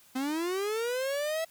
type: linear sweep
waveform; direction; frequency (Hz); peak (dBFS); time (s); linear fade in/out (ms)
45% pulse; up; 253 to 659.3; -29; 0.15-1.45; 10
effects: white hiss -59 dBFS RMS until 1.5 s